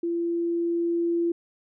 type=tone with level ramp; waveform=sine; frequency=340.2 Hz; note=F4; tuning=45 cents flat; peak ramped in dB=-24 to -21 dBFS; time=0.03-1.32 s; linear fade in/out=5 ms; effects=none